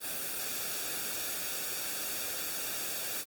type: noise with comb filter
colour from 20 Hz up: white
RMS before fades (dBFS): -36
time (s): 0-3.25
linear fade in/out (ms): 50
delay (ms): 0.98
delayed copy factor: -0.55
effects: Opus 32 kbps